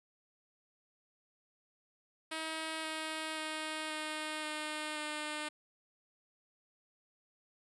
5% pulse tone with pitch steps, 318.5 / 315.2 / 311.9 / 308.7 / 305.5 / 302.4 Hz, D#4 / D#4 / D#4 / D#4 / D#4 / D#4, +41 / +23 / +4 / -14 / -32 / -49 cents, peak -26 dBFS, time 2.31-5.49 s, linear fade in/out 10 ms, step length 530 ms, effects resampled to 24000 Hz

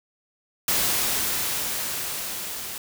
white noise with level ramp, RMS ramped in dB -22 to -34 dBFS, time 0.68-2.78 s, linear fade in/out 2 ms, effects none

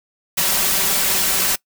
white noise with comb filter, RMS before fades -18 dBFS, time 0.37-1.56 s, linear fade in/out 10 ms, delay 5.2 ms, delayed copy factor +0.75, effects noise-tail reverb RT60 0.1 s tail -22 dB re dry

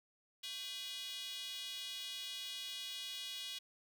square tone with high-pass filter, 223.9 Hz, A3, 30 cents sharp, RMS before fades -45 dBFS, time 0.43-3.59 s, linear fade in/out 10 ms, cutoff 3300 Hz, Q 4.2, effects none

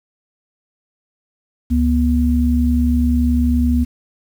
sine tone pair together, 71 / 242.8 Hz, C#2 / B3, +42 / -29 cents, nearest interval octave + major sixth, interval 2129 cents, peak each -15 dBFS, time 1.7-3.85 s, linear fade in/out 20 ms, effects 7-bit

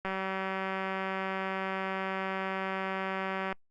click train, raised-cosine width 0.5 ms, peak -19 dBFS, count 665, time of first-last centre 0.05-3.526 s, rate 191 Hz, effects noise-tail reverb RT60 0.1 s tail -26 dB re dry + Opus 48 kbps

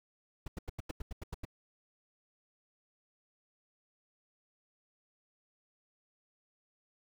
brown noise bursts, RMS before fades -38 dBFS, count 10, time 0.46-1.452 s, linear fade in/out 5 ms, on 20 ms, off 88 ms, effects none

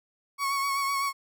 35% pulse tone with vibrato, 1110 Hz, C#6, 2 cents sharp, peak -24 dBFS, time 0.38-1.13 s, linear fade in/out 50 ms, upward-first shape sine, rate 7.9 Hz, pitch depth 28 cents each way, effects none

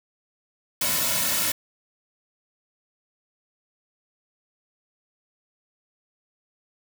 white noise with comb filter, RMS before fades -24 dBFS, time 0.81-1.52 s, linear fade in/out 5 ms, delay 2.5 ms, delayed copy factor -0.8, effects none

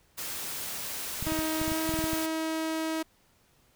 white noise, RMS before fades -36 dBFS, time 0.17-2.27 s, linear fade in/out 20 ms
clicks, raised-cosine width 5 ms, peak -23 dBFS, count 12, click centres 1.226 / 1.269 / 1.321 / 1.39 / 1.615 / 1.68 / 1.718 / 1.892 / 1.94 / 1.99 / 2.041 / 2.133 s
sawtooth tone with pitch glide, 316.1 to 319.8 Hz, D#4 to D#4, +27 to +48 cents, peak -25 dBFS, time 1.26-3.03 s, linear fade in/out 10 ms, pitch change +21 cents, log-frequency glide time 1.64-1.8 s
effects pink hiss -65 dBFS RMS until 3.75 s

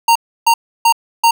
square tone bursts, 925 Hz, A#5, 14 cents flat, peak -8 dBFS, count 4, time 0.08-1.31 s, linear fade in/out 5 ms, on 75 ms, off 310 ms, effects none

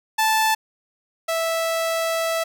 sawtooth tone pair in turn, 877 / 657 Hz, A5 / E5, -6 / -6 cents, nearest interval perfect fourth, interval 500 cents, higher first, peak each -13 / -17 dBFS, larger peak first, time 0.18-0.55 / 1.28-2.44 s, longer second, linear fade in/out 10 ms, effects none

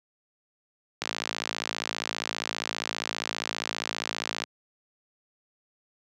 click train, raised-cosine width 0.2 ms, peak -10 dBFS, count 189, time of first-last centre 1.02-4.438 s, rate 55 Hz, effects high-pass 150 Hz 12 dB/octave

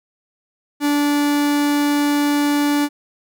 45% pulse tone, 290.6 Hz, D4, 18 cents flat, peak -15 dBFS, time 0.8-2.89 s, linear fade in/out 50 ms, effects none

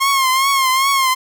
sawtooth tone with vibrato, 1071 Hz, C6, 40 cents sharp, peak -9 dBFS, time 0-1.15 s, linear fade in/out 20 ms, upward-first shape triangle, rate 2.5 Hz, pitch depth 78 cents each way, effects none

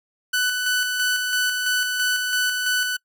sawtooth tone with tremolo, 1494 Hz, F#6, 16 cents sharp, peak -15 dBFS, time 0.33-2.97 s, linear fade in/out 10 ms, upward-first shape square, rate 3 Hz, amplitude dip 35%, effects noise-tail reverb RT60 0.1 s tail -25 dB re dry

